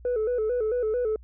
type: tone with vibrato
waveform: sine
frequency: 462 Hz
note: A#4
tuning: 16 cents flat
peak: -21 dBFS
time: 0.05-1.16 s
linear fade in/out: 2 ms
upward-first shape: square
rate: 4.5 Hz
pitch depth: 110 cents each way
effects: tanh soft clip ceiling -21 dBFS + added 60 Hz sine -45 dBFS peak until 1.23 s